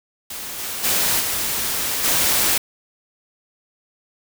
white noise with level steps, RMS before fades -31 / -28 / -19 / -23 / -18 dBFS, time 0.3-2.58 s, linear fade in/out 5 ms, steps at 0.58 / 0.83 / 1.19 / 2.03 s, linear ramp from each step 20 ms, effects none

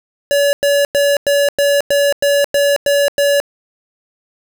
square tone bursts, 569 Hz, C#5, 45 cents sharp, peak -11 dBFS, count 10, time 0.31-3.401 s, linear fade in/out 0 ms, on 220 ms, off 99 ms, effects none

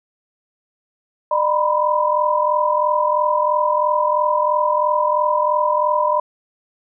sine tone cluster, 603 / 967 / 1010 Hz, D5 / B5 / B5, +46 / -37 / +39 cents, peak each -19 dBFS, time 1.31-6.2 s, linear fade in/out 5 ms, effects none

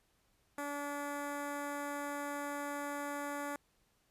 10% pulse tone with notch filter, 287.5 Hz, D4, 37 cents flat, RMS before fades -40 dBFS, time 0.58-3.56 s, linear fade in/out 2 ms, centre 4300 Hz, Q 1.1, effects pink hiss -74 dBFS RMS until 4.1 s + resampled to 32000 Hz

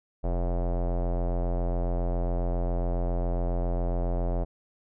square tone with low-pass filter, 43.65 Hz, F1, in tune, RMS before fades -27 dBFS, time 0.23-4.45 s, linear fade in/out 20 ms, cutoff 650 Hz, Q 3.1, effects none

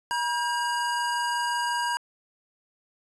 square tone pair together, 958.5 / 1606 Hz, A#5 / G6, +48 / +41 cents, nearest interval major sixth, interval 893 cents, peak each -27 / -31 dBFS, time 0.11-1.97 s, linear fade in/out 0 ms, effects resampled to 24000 Hz + 10-bit

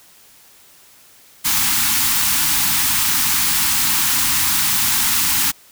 white band-stop noise, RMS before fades -17 dBFS, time 1.44-5.52 s, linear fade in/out 20 ms, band 320 to 790 Hz, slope 96 dB/octave, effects white hiss -48 dBFS RMS until 5.71 s

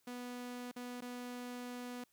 sawtooth tone with dropouts, 245.9 Hz, B3, 7 cents flat, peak -39 dBFS, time 0.07-2.04 s, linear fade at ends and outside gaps 5 ms, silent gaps 0.715-0.762 / 1.008-1.02 s, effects white hiss -75 dBFS RMS until 2.12 s

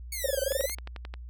5% pulse exponential two-way sweep, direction down then up, 2249 to 1510 to 2204 Hz, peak -23 dBFS, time 0.12-0.75 s, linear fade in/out 5 ms, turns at 0.41 s
sine tone bursts, 544 Hz, C#5, 33 cents flat, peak -23 dBFS, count 10, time 0.24-0.659 s, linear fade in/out 5 ms, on 23 ms, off 21 ms
click train, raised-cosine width 0.3 ms, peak -24 dBFS, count 8, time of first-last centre 0.52-1.139 s, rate 11.3 Hz
effects added 60 Hz sine -39 dBFS peak until 1.29 s

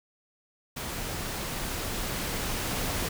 pink noise with level ramp, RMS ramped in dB -35 to -30 dBFS, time 0.76-3.09 s, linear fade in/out 10 ms, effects none

